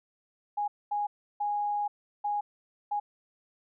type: tone bursts at uneven times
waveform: sine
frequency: 826 Hz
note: G#5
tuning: 10 cents flat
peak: -27 dBFS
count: 5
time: 0.57-0.68 / 0.91-1.07 / 1.4-1.88 / 2.24-2.41 / 2.91-3 s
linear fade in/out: 10 ms
effects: none